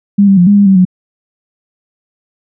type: tone with pitch steps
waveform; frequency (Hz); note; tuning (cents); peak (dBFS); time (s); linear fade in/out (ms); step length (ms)
sine; 201.5 / 195.5 / 176.6 / 203.5 / 202 / 192.8 / 183.1; G3 / G3 / F3 / G#3 / G#3 / G3 / F#3; +48 / -4 / +20 / -35 / -48 / -28 / -18; -3; 0.18-0.852; 10; 96
effects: none